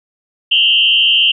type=tone with frequency modulation; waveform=sine; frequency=2960 Hz; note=F#7; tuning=in tune; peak=-8 dBFS; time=0.51-1.32 s; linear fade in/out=10 ms; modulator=86.3 Hz; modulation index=2.6; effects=none